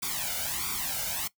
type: noise with flanger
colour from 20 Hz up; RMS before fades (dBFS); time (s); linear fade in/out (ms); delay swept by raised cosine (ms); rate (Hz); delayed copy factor
white; -32; 0.02-1.28; 10; 0.85 to 1.39; 1.5; +0.95
effects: noise-tail reverb RT60 0.1 s tail -19 dB re dry